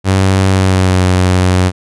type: tone with pitch glide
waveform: sawtooth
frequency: 95.6 to 91.76 Hz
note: G2 to F#2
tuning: -43 to -14 cents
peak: -4 dBFS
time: 0.04-1.72 s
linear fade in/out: 50 ms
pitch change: -71 cents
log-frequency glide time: 0.49-1.06 s
effects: resampled to 24000 Hz